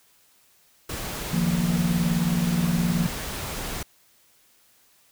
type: noise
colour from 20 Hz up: pink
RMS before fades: -32 dBFS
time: 0.89-3.83 s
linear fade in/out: 5 ms
type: chord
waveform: sine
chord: Eb suspended second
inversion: none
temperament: equal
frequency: 155.56 / 174.61 / 233.1 Hz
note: Eb3 / F3 / Bb3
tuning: 0 / 0 / 0 cents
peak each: -28 / -22 / -28 dBFS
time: 1.33-3.07 s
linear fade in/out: 5 ms
effects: white hiss -60 dBFS RMS until 5.11 s